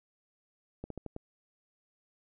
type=slowing click train; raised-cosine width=2 ms; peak=-26 dBFS; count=5; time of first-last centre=0.84-1.164 s; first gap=63 ms; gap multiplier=1.17; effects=none